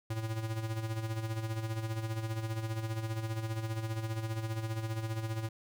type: tone with tremolo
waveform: square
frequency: 111.2 Hz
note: A2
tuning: 19 cents sharp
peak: -32 dBFS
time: 0.1-5.49 s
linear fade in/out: 5 ms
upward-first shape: sine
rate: 15 Hz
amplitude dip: 60%
effects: none